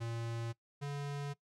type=tone pair in turn; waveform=square; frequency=115.9 / 142.76 Hz; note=A#2 / D3; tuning=-10 / -49 cents; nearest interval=major third; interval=361 cents; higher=second; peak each=-38 / -38 dBFS; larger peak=neither; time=0-0.53 / 0.81-1.34 s; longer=neither; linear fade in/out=20 ms; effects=noise-tail reverb RT60 0.1 s tail -20 dB re dry + low-pass 8000 Hz 12 dB/octave